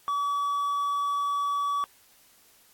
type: tone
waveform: triangle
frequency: 1142 Hz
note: D6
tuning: 49 cents flat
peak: -23 dBFS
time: 0.08-1.84 s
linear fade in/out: 0 ms
effects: white hiss -59 dBFS RMS until 2.73 s + AAC 64 kbps